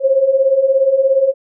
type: beating tone pair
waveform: sine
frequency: 523.3 / 540.3 Hz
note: C5 / C#5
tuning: 0 / -44 cents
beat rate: 17 Hz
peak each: -16 / -11 dBFS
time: 0-1.34 s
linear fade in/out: 50 ms
effects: none